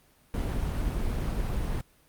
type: noise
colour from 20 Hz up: brown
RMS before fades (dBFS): -29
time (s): 0.34-1.81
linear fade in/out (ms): 0
effects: pink hiss -62 dBFS RMS until 2.08 s + Opus 32 kbps